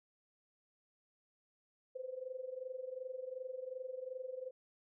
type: tone with amplitude modulation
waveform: sine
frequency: 514 Hz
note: C5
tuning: 31 cents flat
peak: -38 dBFS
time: 1.95-4.51 s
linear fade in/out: 10 ms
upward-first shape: sine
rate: 22.7 Hz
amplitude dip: 80%
effects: none